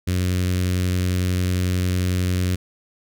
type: tone with notch filter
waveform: sawtooth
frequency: 91.1 Hz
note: F#2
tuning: 26 cents flat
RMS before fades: -21 dBFS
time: 0.07-2.56 s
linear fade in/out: 10 ms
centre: 840 Hz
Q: 0.51
effects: none